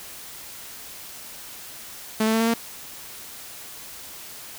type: tone with pitch steps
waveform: sawtooth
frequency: 218.2 / 221.2 / 224.3 / 227.5 / 230.6 Hz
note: A3 / A3 / A3 / A#3 / A#3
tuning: -14 / +9 / +34 / -42 / -19 cents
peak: -15 dBFS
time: 2.2-2.54 s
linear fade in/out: 5 ms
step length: 68 ms
effects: white hiss -40 dBFS RMS until 4.58 s